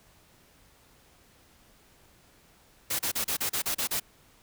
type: noise bursts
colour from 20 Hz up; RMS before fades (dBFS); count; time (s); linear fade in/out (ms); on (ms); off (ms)
white; -29; 9; 2.9-4; 10; 92; 34
effects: pink hiss -60 dBFS RMS until 4.42 s